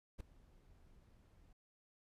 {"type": "noise with ADSR envelope", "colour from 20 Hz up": "brown", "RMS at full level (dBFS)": -44, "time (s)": [0.18, 1.53], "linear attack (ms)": 26, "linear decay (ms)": 3, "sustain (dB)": -21, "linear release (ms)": 4, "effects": ["resampled to 32000 Hz"]}